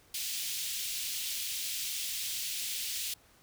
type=high-pass noise; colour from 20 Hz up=pink; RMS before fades=-36 dBFS; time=0.14-3.14 s; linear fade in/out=5 ms; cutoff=2800 Hz; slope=24 dB/octave; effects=pink hiss -62 dBFS RMS until 3.42 s